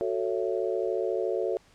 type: chord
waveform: sine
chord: F# minor seventh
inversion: none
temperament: just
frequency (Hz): 370 / 444 / 555 / 666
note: F#4 / A4 / C#5 / E5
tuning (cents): 0 / +16 / +2 / +18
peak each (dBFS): -30 / -30 / -32 / -35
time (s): 0.01-1.57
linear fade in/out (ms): 0
effects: pink hiss -60 dBFS RMS until 1.74 s + low-pass 8000 Hz 12 dB/octave